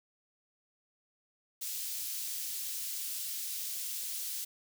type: high-pass noise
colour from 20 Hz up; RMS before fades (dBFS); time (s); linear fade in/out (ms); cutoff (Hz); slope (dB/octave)
white; -38; 1.61-4.45; 10; 3800; 12
effects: none